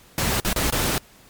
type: noise with dropouts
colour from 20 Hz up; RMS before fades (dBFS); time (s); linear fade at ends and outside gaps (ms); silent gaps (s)
pink; -22; 0.18-0.98; 1; 0.4-0.448 / 0.53-0.561 / 0.702-0.724
effects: pink hiss -51 dBFS RMS until 1.29 s + MP3 96 kbps